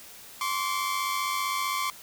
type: tone pair together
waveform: sawtooth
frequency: 1053 / 1148.4 Hz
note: C6 / D6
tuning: +11 / -39 cents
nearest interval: major second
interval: 150 cents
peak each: -26 dBFS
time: 0.41-1.9 s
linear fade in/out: 2 ms
effects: white hiss -47 dBFS RMS until 2.02 s